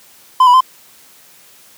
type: tone with pitch steps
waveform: triangle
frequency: 1024 / 983 / 1033 Hz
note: C6 / B5 / C6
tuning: -38 / -8 / -22 cents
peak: -3 dBFS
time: 0.4-0.607 s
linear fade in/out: 5 ms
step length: 69 ms
effects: white hiss -45 dBFS RMS until 1.77 s + high-pass 100 Hz 12 dB/octave